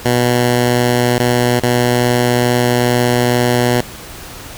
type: tone with dropouts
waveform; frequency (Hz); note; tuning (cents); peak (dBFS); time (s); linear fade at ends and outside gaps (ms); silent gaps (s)
10% pulse; 122.3; B2; -16; -3; 0.05-3.81; 5; 1.183-1.196 / 1.598-1.632
effects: pink hiss -32 dBFS RMS until 4.57 s